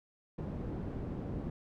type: low-pass noise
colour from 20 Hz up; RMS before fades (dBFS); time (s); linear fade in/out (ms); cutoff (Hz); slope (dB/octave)
white; -39; 0.38-1.5; 5; 260; 12
effects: none